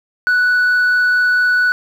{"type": "tone with frequency modulation", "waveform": "sine", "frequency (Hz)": 1480, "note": "F#6", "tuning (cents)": 0, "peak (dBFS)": -8, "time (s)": [0.27, 1.72], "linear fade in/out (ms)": 0, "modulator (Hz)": 24.4, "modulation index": 0.34, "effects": ["tanh soft clip ceiling -10 dBFS", "7-bit"]}